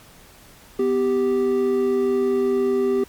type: tone pair together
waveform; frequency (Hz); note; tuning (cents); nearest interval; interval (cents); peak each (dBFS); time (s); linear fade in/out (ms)
triangle; 249.8 / 392; B3 / G4; +20 / 0; minor sixth; 780; -22 / -16; 0.79-3.04; 5
effects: pink hiss -48 dBFS RMS until 3.08 s + MP3 96 kbps